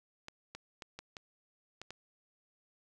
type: clicks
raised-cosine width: 0.2 ms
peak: -27 dBFS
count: 7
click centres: 0.284 / 0.55 / 0.822 / 0.99 / 1.168 / 1.816 / 1.906 s
effects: none